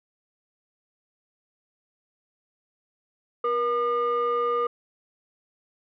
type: tone pair together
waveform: sine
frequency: 476.3 / 1210.3 Hz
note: A#4 / D#6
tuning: +37 / -48 cents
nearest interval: octave + major third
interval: 1615 cents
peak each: -23 dBFS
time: 3.44-4.67 s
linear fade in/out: 5 ms
effects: tanh soft clip ceiling -18 dBFS